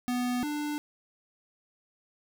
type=tone pair in turn; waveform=square; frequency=246.9 / 296.3 Hz; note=B3 / D4; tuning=0 / +15 cents; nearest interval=minor third; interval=315 cents; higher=second; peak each=-28 / -31 dBFS; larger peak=first; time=0.08-0.43 / 0.43-0.78 s; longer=neither; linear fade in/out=0 ms; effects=none